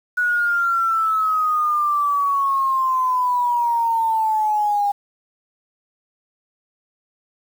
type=exponential sweep; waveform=sine; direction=down; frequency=1470 to 807 Hz; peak=-16 dBFS; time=0.17-4.92 s; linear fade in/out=10 ms; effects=7-bit